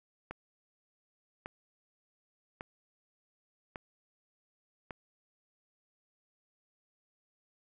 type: click train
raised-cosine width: 0.5 ms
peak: -25 dBFS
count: 5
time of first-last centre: 0.31-4.908 s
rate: 0.87 Hz
effects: none